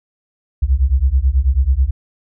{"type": "beating tone pair", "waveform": "sine", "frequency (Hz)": [61.74, 70.94], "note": ["B1", "C#2"], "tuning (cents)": [0, 41], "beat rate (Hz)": 9.2, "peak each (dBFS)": -14, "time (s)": [0.62, 1.91], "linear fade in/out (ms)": 10, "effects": []}